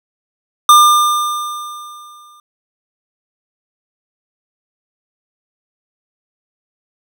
square tone with exponential decay, 1200 Hz, D6, 37 cents sharp, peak -3 dBFS, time 0.69-2.4 s, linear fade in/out 2 ms, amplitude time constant 370 ms, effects none

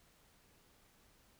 silence, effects pink hiss -68 dBFS RMS until 1.39 s

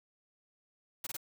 white noise bursts, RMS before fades -39 dBFS, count 3, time 1.04-1.168 s, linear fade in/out 5 ms, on 28 ms, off 22 ms, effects none

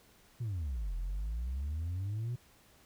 sine exponential two-way sweep, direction down then up, 125.4 to 41.2 to 125.4 Hz, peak -31 dBFS, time 0.4-2.36 s, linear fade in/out 10 ms, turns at 0.95 s, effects tanh soft clip ceiling -32 dBFS + pink hiss -63 dBFS RMS until 2.85 s

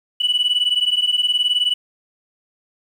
sine beating tone pair, 2949 / 2968 Hz, F#7 / F#7, -6 / +5 cents, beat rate 19 Hz, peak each -17 dBFS, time 0.2-1.74 s, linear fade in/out 10 ms, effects tanh soft clip ceiling -11 dBFS + 8-bit

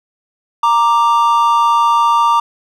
triangle tone pair together, 932.3 / 1177.7 Hz, A#5 / D6, 0 / +4 cents, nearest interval major third, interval 404 cents, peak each -10 dBFS, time 0.63-2.4 s, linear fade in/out 5 ms, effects none

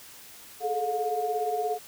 sine tone cluster, 421 / 438 / 716 Hz, G#4 / A4 / F5, +24 / -8 / +43 cents, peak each -33 / -31 / -28 dBFS, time 0.6-1.79 s, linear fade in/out 50 ms, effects white hiss -48 dBFS RMS until 1.87 s

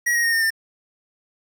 square tone with pitch steps, 1908 / 1879.6 / 1851.5 / 1823.9 / 1796.8 Hz, A#6 / A#6 / A#6 / A#6 / A6, +40 / +14 / -12 / -38 / +36 cents, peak -18 dBFS, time 0.06-0.505 s, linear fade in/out 10 ms, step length 89 ms, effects 9-bit

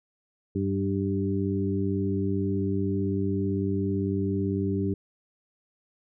harmonic tone with a mistuned harmonic, 98 Hz, G2, in tune, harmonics 1 / 2 / 3 / 4, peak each -29 / -29 / -30 / -31 dBFS, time 0.55-4.94 s, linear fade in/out 5 ms, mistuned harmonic 2, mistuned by -20 cents, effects none

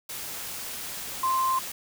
sine tone in noise, 1047 Hz, C6, 1 cent sharp, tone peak -22 dBFS, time 1.23-1.59 s, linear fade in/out 5 ms, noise white, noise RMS -36 dBFS, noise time 0.09-1.72 s, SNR +11 dB, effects none

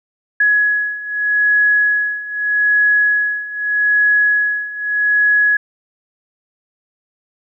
sine beating tone pair, 1680 / 1680.81 Hz, G#6 / G#6, +19 / +20 cents, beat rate 0.81 Hz, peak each -17 / -14 dBFS, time 0.4-5.57 s, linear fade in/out 5 ms, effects none

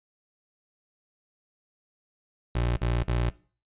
25% pulse tone bursts, 59.4 Hz, A#1, 33 cents sharp, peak -20 dBFS, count 3, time 2.55-3.3 s, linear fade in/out 5 ms, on 220 ms, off 45 ms, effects noise-tail reverb RT60 0.4 s tail -20 dB re dry + resampled to 8000 Hz

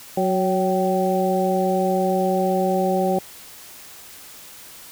harmonic tone with a mistuned harmonic, 185.8 Hz, F#3, 7 cents sharp, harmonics 1 / 2 / 3 / 4, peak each -23 / -23 / -23 / -23 dBFS, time 0.17-3.19 s, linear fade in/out 5 ms, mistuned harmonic 4, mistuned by +59 cents, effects white hiss -42 dBFS RMS until 4.91 s

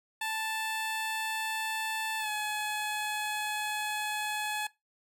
15% pulse tone with pitch glide, 880 to 847.6 Hz, A5 to G#5, 0 to +35 cents, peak -25 dBFS, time 0.21-4.67 s, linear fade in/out 5 ms, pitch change -65 cents, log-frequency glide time 2.19-2.29 s, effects noise-tail reverb RT60 0.2 s tail -19 dB re dry

